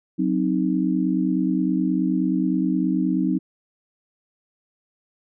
sine chord, C diminished, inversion second, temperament equal, 185 / 261.6 / 311.1 Hz, Gb3 / C4 / Eb4, 0 / 0 / 0 cents, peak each -23 dBFS, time 0.18-3.39 s, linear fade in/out 20 ms, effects none

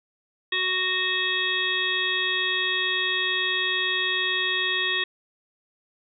harmonic tone, 371.1 Hz, F#4, 5 cents sharp, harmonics 1 / 3 / 5 / 7 / 9 / 10, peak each -35 / -35 / -26 / -30 / -28 / -30 dBFS, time 0.52-5.04 s, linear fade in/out 5 ms, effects none

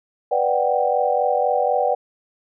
sine chord, G major seventh, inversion first, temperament equal, 493.9 / 587.3 / 740 / 784 Hz, B4 / D5 / F#5 / G5, 0 / 0 / 0 / 0 cents, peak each -22 dBFS, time 0.31-1.95 s, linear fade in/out 10 ms, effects none

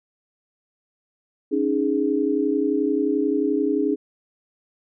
sine chord, C# suspended second, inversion none, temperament equal with one note detuned, 277.2 / 308.6 / 415.3 Hz, C#4 / D#4 / G#4, 0 / -14 / 0 cents, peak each -23 dBFS, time 1.51-3.96 s, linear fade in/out 20 ms, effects none

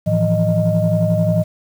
sine tone cluster, 109.3 / 163.1 / 174.4 / 619 Hz, A2 / E3 / F3 / D#5, -11 / -18 / -2 / -9 cents, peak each -18 dBFS, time 0.06-1.44 s, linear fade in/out 20 ms, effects tanh soft clip ceiling -5 dBFS + 7-bit

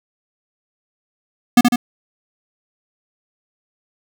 square tone with echo, 242.4 Hz, B3, 32 cents flat, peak -6 dBFS, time 1.57-1.61 s, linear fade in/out 5 ms, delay 75 ms, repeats 2, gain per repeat -4 dB, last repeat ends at 1.76 s, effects none

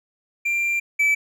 triangle tone pair in turn, 2374 / 2308 Hz, D7 / D7, +18 / -31 cents, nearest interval unison, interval 49 cents, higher first, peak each -18 / -14 dBFS, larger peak second, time 0.45-0.8 / 0.99-1.15 s, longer first, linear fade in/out 10 ms, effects none

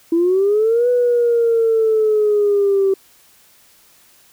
sine linear two-way sweep, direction up then down, 327.2 to 493.9 to 384.9 Hz, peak -11 dBFS, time 0.12-2.94 s, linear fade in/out 5 ms, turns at 0.89 s, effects tanh soft clip ceiling -7 dBFS + white hiss -51 dBFS RMS until 4.32 s

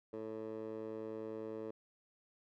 15% pulse tone with band-pass filter, 110 Hz, A2, in tune, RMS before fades -44 dBFS, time 0.13-1.71 s, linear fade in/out 5 ms, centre 480 Hz, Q 2.5, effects none

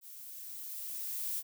violet noise with level ramp, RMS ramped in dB -50 to -35 dBFS, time 0.01-1.43 s, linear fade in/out 50 ms, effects none

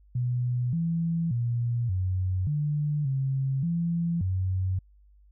sine tone with pitch steps, 123.3 / 166.7 / 119.1 / 92.7 / 148.4 / 134.5 / 169.4 / 93.4 Hz, B2 / E3 / A#2 / F#2 / D3 / C3 / E3 / F#2, -2 / +20 / +38 / +4 / +18 / +48 / +48 / +17 cents, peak -24 dBFS, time 0.15-4.79 s, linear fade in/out 5 ms, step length 580 ms, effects added 50 Hz sine -54 dBFS peak until 5.31 s

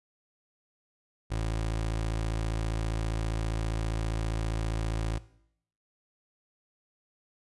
25% pulse tone, 55 Hz, A1, in tune, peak -25 dBFS, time 1.3-5.19 s, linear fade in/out 20 ms, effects noise-tail reverb RT60 0.7 s tail -18 dB re dry + resampled to 24000 Hz

